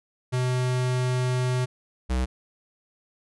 square tone pair in turn, 126.4 / 63.27 Hz, B2 / B1, +41 / +43 cents, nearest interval octave, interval 1198 cents, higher first, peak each -23 dBFS, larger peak neither, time 0.32-1.66 / 2.09-2.26 s, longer first, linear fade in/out 20 ms, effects resampled to 24000 Hz

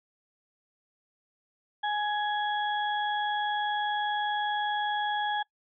harmonic tone, 835 Hz, G#5, 9 cents sharp, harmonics 1 / 2 / 4, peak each -28 / -33 / -37 dBFS, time 1.83-5.43 s, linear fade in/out 10 ms, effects noise-tail reverb RT60 0.1 s tail -23 dB re dry

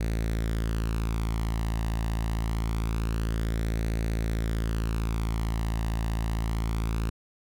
sawtooth tone with flanger, 55.5 Hz, A1, 16 cents sharp, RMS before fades -28 dBFS, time 0-7.1 s, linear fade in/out 10 ms, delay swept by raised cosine 0.48 to 1.07 ms, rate 0.25 Hz, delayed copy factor +0.55, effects none

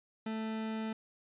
40% pulse tone, 220.4 Hz, A3, 3 cents sharp, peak -34 dBFS, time 0.26-0.93 s, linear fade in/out 5 ms, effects resampled to 8000 Hz

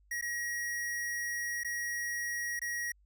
square tone with dropouts, 1900 Hz, A#6, 33 cents sharp, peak -34 dBFS, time 0.11-2.92 s, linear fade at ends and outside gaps 5 ms, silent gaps 0.213-0.223 / 1.635-1.646 / 2.594-2.616 s, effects added 50 Hz sine -62 dBFS peak until 3.05 s

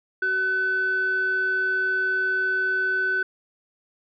sine tone pair together, 377.5 / 1507.3 Hz, F#4 / F#6, +35 / +32 cents, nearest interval 2 octaves, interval 2397 cents, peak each -30 / -20 dBFS, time 0.22-3.23 s, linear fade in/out 5 ms, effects tanh soft clip ceiling -16 dBFS

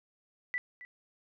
sine tone with echo, 1975.5 Hz, B6, in tune, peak -30 dBFS, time 0.54-0.58 s, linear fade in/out 0 ms, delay 270 ms, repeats 1, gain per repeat -15 dB, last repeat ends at 0.85 s, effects none

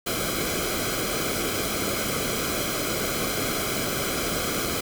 pink noise with comb filter, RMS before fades -27 dBFS, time 0.06-4.81 s, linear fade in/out 10 ms, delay 1.1 ms, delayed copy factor -0.75, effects none

